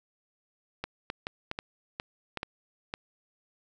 clicks, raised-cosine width 0.3 ms, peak -17 dBFS, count 9, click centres 0.84 / 1.101 / 1.269 / 1.514 / 1.589 / 1.999 / 2.373 / 2.431 / 2.939 s, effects none

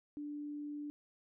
sine tone, 293.7 Hz, D4, in tune, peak -40 dBFS, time 0.17-0.9 s, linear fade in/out 0 ms, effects none

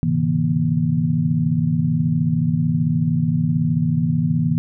sine tone cluster, 104 / 128.3 / 143 / 161.7 / 237.1 Hz, G#2 / C3 / D3 / E3 / A#3, +3 / -34 / -46 / -33 / +30 cents, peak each -27 / -25 / -26 / -18 / -23 dBFS, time 0.03-4.58 s, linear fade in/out 0 ms, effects none

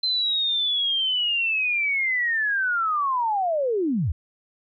sine linear sweep, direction down, 4100 to 61.1 Hz, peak -20 dBFS, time 0.03-4.12 s, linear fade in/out 5 ms, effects MP3 64 kbps

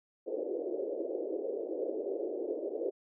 pink band-pass noise, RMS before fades -36 dBFS, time 0.26-2.91 s, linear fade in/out 20 ms, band 340 to 550 Hz, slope 48 dB/octave, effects none

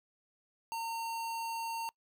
square tone, 914 Hz, A#5, 34 cents flat, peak -36 dBFS, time 0.72-1.89 s, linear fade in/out 0 ms, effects noise-tail reverb RT60 0.1 s tail -24 dB re dry

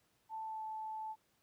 sine tone with pitch glide, 882 to 872.9 Hz, A5 to A5, +4 to -14 cents, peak -40 dBFS, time 0.29-1.16 s, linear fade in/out 50 ms, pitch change -18 cents, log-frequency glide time 0.44-0.63 s, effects pink hiss -75 dBFS RMS until 1.42 s + high-pass 80 Hz 12 dB/octave

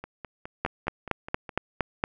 two click trains, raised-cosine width 0.5 ms, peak -22 / -9 dBFS, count 8 / 7, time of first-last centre 0.04-1.492 / 0.65-2.039 s, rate 4.82 / 4.32 Hz, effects none

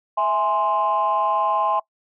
sine chord, E augmented, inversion none, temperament equal with one note detuned, 655.1 / 830.6 / 1046.5 Hz, E5 / G#5 / B#5, -11 / 0 / 0 cents, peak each -24 / -21 / -20 dBFS, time 0.17-1.8 s, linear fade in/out 10 ms, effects noise-tail reverb RT60 0.1 s tail -21 dB re dry + tanh soft clip ceiling -11 dBFS

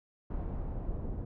brown noise with low-pass filter sweep, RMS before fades -36 dBFS, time 0.3-1.25 s, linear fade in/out 5 ms, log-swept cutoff 1000 to 620 Hz, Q 0.86, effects none

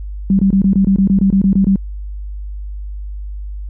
sine tone bursts, 194.3 Hz, G3, 15 cents flat, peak -8 dBFS, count 13, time 0.3-1.759 s, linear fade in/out 2 ms, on 91 ms, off 23 ms, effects added 50 Hz sine -23 dBFS peak until 3.69 s

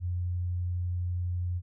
sine tone, 88.8 Hz, F2, 29 cents sharp, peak -28 dBFS, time 0-1.62 s, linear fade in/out 50 ms, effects none

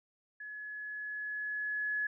sine tone with level ramp, 1698 Hz, G#6, 38 cents sharp, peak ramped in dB -42 to -30 dBFS, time 0.4-2.07 s, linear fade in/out 5 ms, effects none

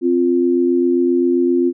sine tone pair together, 261.6 / 349.2 Hz, C4 / F4, 0 / 0 cents, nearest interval perfect fourth, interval 500 cents, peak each -16 / -14 dBFS, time 0.01-1.73 s, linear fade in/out 50 ms, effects none

